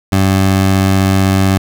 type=tone; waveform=20% pulse; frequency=95.9 Hz; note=G2; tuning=37 cents flat; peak=-4 dBFS; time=0.12-1.58 s; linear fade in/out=5 ms; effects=none